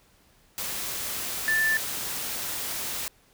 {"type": "tone in noise", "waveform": "sine", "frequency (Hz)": 1764, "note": "A6", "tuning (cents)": 4, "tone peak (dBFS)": -21, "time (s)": [1.48, 1.77], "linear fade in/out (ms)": 0, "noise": "white", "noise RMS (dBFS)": -32, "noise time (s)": [0.58, 3.08], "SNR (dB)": 8, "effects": ["pink hiss -61 dBFS RMS until 3.33 s"]}